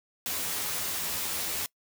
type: noise with comb filter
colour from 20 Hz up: white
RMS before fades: -32 dBFS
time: 0.26-1.66 s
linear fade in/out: 0 ms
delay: 12 ms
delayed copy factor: +0.75
effects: noise-tail reverb RT60 0.1 s tail -23 dB re dry